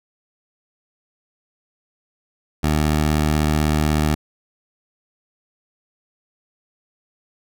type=tone; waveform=15% pulse; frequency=76.2 Hz; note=D#2; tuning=36 cents flat; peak=-10 dBFS; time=2.63-4.15 s; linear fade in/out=10 ms; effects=none